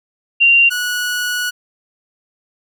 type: tone pair in turn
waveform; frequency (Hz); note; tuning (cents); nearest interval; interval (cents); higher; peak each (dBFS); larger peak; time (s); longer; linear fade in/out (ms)
sine / sawtooth; 2769 / 1466.8; F7 / F#6; -15 / -15; major seventh; 1100; first; -7 / -14; first; 0.4-0.7 / 0.7-1.51; second; 20
effects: none